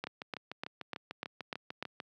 two click trains, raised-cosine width 0.3 ms, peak -20 / -24 dBFS, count 7 / 14, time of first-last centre 0.04-1.826 / 0.07-2.002 s, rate 3.36 / 6.73 Hz, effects high-pass 150 Hz 12 dB/octave

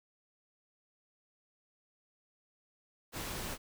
pink noise, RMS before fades -40 dBFS, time 3.12-3.58 s, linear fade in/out 50 ms, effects none

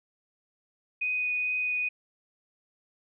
sine tone with vibrato, 2489 Hz, D#7, in tune, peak -26 dBFS, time 1.01-1.89 s, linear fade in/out 10 ms, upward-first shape triangle, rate 2.3 Hz, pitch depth 9 cents each way, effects none

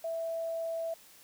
sine tone, 659.3 Hz, E5, in tune, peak -32 dBFS, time 0.04-0.94 s, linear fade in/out 5 ms, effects white hiss -57 dBFS RMS until 1.23 s

